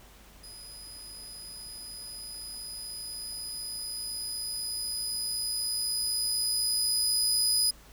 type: tone with level ramp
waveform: 25% pulse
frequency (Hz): 4978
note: D#8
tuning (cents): 0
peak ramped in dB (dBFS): -40 to -18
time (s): 0.43-7.71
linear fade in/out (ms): 10
effects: added 50 Hz sine -55 dBFS peak until 7.92 s + pink hiss -55 dBFS RMS until 7.92 s